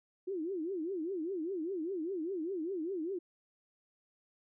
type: tone with vibrato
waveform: sine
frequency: 349.2 Hz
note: F4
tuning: in tune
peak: -34 dBFS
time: 0.27-3.19 s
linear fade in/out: 10 ms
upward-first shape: triangle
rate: 5 Hz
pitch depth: 270 cents each way
effects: none